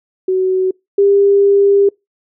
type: tone pair in turn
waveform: sine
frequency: 374.2 / 399.8 Hz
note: F#4 / G4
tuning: +20 / +34 cents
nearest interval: minor second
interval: 114 cents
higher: second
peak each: -11 / -7 dBFS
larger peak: second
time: 0.28-0.71 / 0.98-1.89 s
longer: second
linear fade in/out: 5 ms
effects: noise-tail reverb RT60 0.2 s tail -26 dB re dry